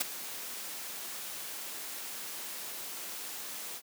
white noise with ADSR envelope, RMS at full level -27 dBFS, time 0-3.82 s, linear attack 10 ms, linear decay 16 ms, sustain -14 dB, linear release 64 ms, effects high-pass 200 Hz 12 dB/octave

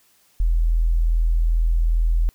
sine tone, 41.23 Hz, E1, 1 cent sharp, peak -15 dBFS, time 0.4-2.29 s, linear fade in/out 0 ms, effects white hiss -59 dBFS RMS until 2.34 s

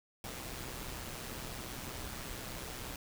pink noise with amplitude modulation, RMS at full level -41 dBFS, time 0.24-2.96 s, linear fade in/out 2 ms, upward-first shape sine, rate 126 Hz, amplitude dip 50%, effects none

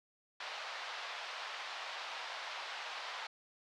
pink band-pass noise, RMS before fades -44 dBFS, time 0.4-3.27 s, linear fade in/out 5 ms, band 710 to 4600 Hz, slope 24 dB/octave, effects none

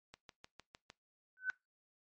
click train, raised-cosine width 0.2 ms, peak -33 dBFS, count 6, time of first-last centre 0.14-0.901 s, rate 6.57 Hz
sine tone with exponential growth, 1513 Hz, F#6, 38 cents sharp, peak -29 dBFS, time 1.37-1.5 s, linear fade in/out 0 ms, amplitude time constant 28 ms
effects noise-tail reverb RT60 0.2 s tail -22 dB re dry + MP3 48 kbps

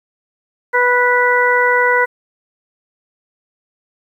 harmonic tone, 491.9 Hz, B4, 7 cents flat, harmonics 1 / 2 / 3 / 4, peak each -16 / -16 / -16 / -16 dBFS, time 0.73-2.06 s, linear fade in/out 20 ms, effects 8-bit

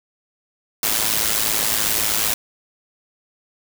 white noise with amplitude modulation, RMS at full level -17 dBFS, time 0.83-2.34 s, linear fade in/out 2 ms, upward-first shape sine, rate 108 Hz, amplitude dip 70%, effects none

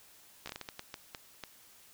slowing click train, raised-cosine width 0.2 ms, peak -23 dBFS, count 11, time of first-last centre 0.46-1.437 s, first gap 14 ms, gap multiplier 1.4, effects white hiss -59 dBFS RMS until 1.93 s

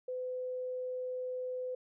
sine tone, 506 Hz, B4, 42 cents sharp, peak -35 dBFS, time 0.08-1.75 s, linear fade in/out 5 ms, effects none

